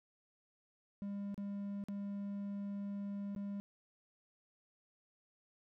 triangle tone with dropouts, 200.9 Hz, G3, 43 cents sharp, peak -37 dBFS, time 1.02-3.6 s, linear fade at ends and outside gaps 0 ms, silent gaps 1.344-1.378 / 1.839-1.885 / 3.35-3.362 s, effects none

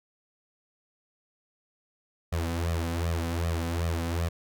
sawtooth tone with flanger, 83.8 Hz, E2, 29 cents sharp, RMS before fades -29 dBFS, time 2.32-4.29 s, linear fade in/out 10 ms, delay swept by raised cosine 1.6 to 4 ms, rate 2.6 Hz, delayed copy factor +1, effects none

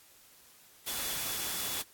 sine tone in noise, 3430 Hz, A7, 45 cents flat, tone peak -44 dBFS, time 0.86-1.83 s, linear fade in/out 20 ms, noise white, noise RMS -35 dBFS, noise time 0.86-1.83 s, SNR -12 dB, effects white hiss -59 dBFS RMS until 1.93 s + AAC 64 kbps

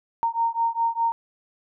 sine beating tone pair, 920 / 924.9 Hz, A#5 / A#5, -23 / -14 cents, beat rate 4.9 Hz, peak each -24 / -24 dBFS, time 0.23-1.12 s, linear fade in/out 0 ms, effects none

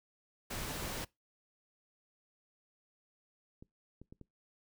pink noise, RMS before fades -40 dBFS, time 0.5-1.05 s, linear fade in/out 10 ms
clicks, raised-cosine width 3 ms, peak -38 dBFS, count 4, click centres 3.625 / 4.016 / 4.125 / 4.213 s
effects noise-tail reverb RT60 0.2 s tail -23 dB re dry

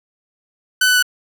sawtooth tone with pitch steps, 1505 / 1495.5 / 1486 Hz, F#6 / F#6 / F#6, +29 / +18 / +7 cents, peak -8 dBFS, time 0.81-1.026 s, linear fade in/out 5 ms, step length 72 ms, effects none

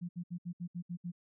sine tone bursts, 174.61 Hz, F3, in tune, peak -36 dBFS, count 8, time 0.01-1.119 s, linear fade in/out 20 ms, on 80 ms, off 67 ms, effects none

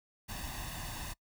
pink noise with comb filter, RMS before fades -41 dBFS, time 0.28-1.14 s, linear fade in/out 20 ms, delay 1.1 ms, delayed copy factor +0.7, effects noise-tail reverb RT60 0.1 s tail -24 dB re dry

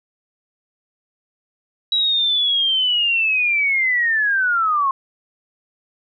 sine linear sweep, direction down, 3890 to 1058 Hz, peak -15 dBFS, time 1.92-4.91 s, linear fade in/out 2 ms, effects none

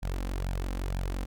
sawtooth tone with flanger, 45.84 Hz, F#1, 15 cents flat, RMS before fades -32 dBFS, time 0.02-1.26 s, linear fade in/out 20 ms, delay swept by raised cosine 1.2 to 3.9 ms, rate 2.1 Hz, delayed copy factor +0.65, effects none

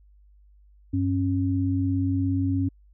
sine tone pair together, 96.81 / 273.4 Hz, G2 / C#4, -21 / -24 cents, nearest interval octave + tritone, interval 1797 cents, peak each -24 dBFS, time 0.93-2.69 s, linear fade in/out 10 ms, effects added 50 Hz sine -52 dBFS peak until 2.93 s

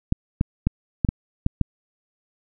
clicks, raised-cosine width 5 ms, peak -6 dBFS, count 7, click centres 0.124 / 0.411 / 0.67 / 1.048 / 1.089 / 1.464 / 1.613 s, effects none

